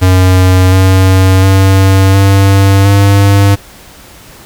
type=tone with pitch steps; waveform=square; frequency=92.6 / 94.33 / 96.09 / 97.88 / 99.71 Hz; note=F#2 / F#2 / G2 / G2 / G2; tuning=+2 / +34 / -34 / -2 / +30 cents; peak=-4 dBFS; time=0.01-3.56 s; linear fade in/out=20 ms; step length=710 ms; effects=pink hiss -35 dBFS RMS until 4.45 s